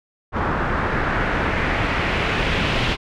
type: noise with low-pass filter sweep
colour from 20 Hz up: pink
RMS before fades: -21 dBFS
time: 0.32-2.97 s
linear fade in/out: 50 ms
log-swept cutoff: 1300 to 3100 Hz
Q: 1.8
effects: none